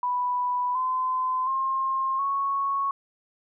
sine tone with pitch steps, 987.8 / 1025.6 / 1064.8 / 1105.6 Hz, B5 / C6 / C6 / C#6, 0 / -35 / +30 / -5 cents, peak -23 dBFS, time 0.03-2.91 s, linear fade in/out 2 ms, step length 720 ms, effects none

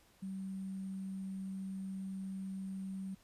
sine tone with sample-and-hold, 191.4 Hz, G3, 41 cents flat, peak -39 dBFS, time 0.22-3.15 s, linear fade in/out 10 ms, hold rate 8820 Hz, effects pink hiss -67 dBFS RMS until 3.23 s + resampled to 32000 Hz

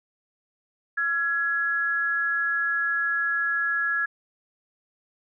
sine tone pair together, 1366 / 1679.9 Hz, F6 / G#6, -39 / +19 cents, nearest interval major third, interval 358 cents, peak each -29 / -23 dBFS, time 0.97-4.06 s, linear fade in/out 10 ms, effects none

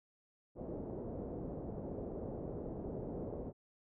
white low-pass noise, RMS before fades -43 dBFS, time 0.55-3.53 s, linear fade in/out 50 ms, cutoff 530 Hz, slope 24 dB/octave, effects none

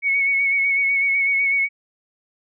sine tone with vibrato, 2217 Hz, C#7, in tune, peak -16 dBFS, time 0.02-1.69 s, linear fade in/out 50 ms, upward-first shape sine, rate 8 Hz, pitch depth 29 cents each way, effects none

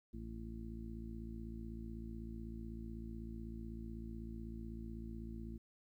harmonic tone, 56 Hz, A1, 31 cents sharp, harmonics 1 / 2 / 3 / 4 / 5 / 6, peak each -47 / -52 / -56 / -49 / -61 / -54 dBFS, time 0.13-5.58 s, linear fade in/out 10 ms, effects 13-bit

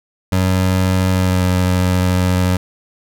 25% pulse tone with pitch glide, 93.2 to 91.39 Hz, F#2 to F#2, +13 to -21 cents, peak -9 dBFS, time 0.32-2.57 s, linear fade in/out 5 ms, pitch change -34 cents, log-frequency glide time 1.13-1.42 s, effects none

